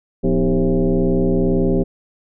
sine tone with frequency modulation, 110 Hz, A2, in tune, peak -13 dBFS, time 0.23-1.84 s, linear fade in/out 20 ms, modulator 141 Hz, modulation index 2.7, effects none

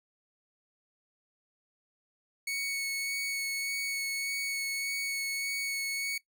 sawtooth tone with vibrato, 2217 Hz, C#7, in tune, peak -28 dBFS, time 2.47-6.18 s, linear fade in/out 5 ms, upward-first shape sine, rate 1.7 Hz, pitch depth 11 cents each way, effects noise-tail reverb RT60 0.1 s tail -18 dB re dry

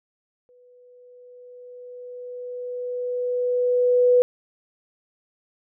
sine tone with exponential growth, 493.9 Hz, B4, in tune, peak -12 dBFS, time 0.49-4.22 s, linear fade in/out 0 ms, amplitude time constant 810 ms, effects none

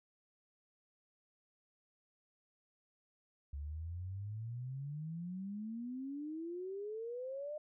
sine exponential sweep, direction up, 69.3 to 613 Hz, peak -40 dBFS, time 3.53-7.58 s, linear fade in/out 5 ms, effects none

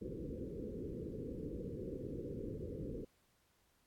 white low-pass noise, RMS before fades -44 dBFS, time 0.01-3.05 s, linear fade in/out 10 ms, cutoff 510 Hz, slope 96 dB/octave, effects pink hiss -75 dBFS RMS until 3.86 s + AAC 64 kbps

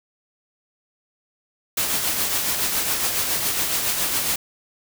white noise with tremolo, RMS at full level -21 dBFS, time 1.77-4.36 s, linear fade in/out 5 ms, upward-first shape triangle, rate 7.2 Hz, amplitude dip 45%, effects none

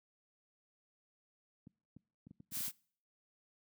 clicks, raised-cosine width 5 ms, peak -35 dBFS, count 9, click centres 1.671 / 1.966 / 2.269 / 2.31 / 2.403 / 2.521 / 2.571 / 2.606 / 2.68 s
blue noise, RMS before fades -39 dBFS, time 2.51-2.72 s, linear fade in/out 50 ms
effects noise-tail reverb RT60 0.5 s tail -25 dB re dry + high-pass 200 Hz 12 dB/octave

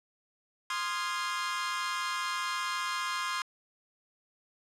sawtooth chord, F minor seventh, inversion second, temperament equal with one note detuned, 1046.5 / 1231.6 / 1396.9 / 1661.2 Hz, C6 / Eb6 / F6 / Ab6, 0 / -18 / 0 / 0 cents, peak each -30 / -34 / -36 / -35 dBFS, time 0.7-3.42 s, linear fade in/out 2 ms, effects low-pass 8000 Hz 12 dB/octave

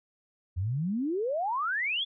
sine exponential sweep, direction up, 83.7 to 3520 Hz, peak -27 dBFS, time 0.56-2.05 s, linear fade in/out 20 ms, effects none

